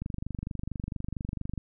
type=click train; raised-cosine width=5 ms; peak=-21 dBFS; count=39; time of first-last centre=0.02-1.577 s; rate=24.4 Hz; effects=none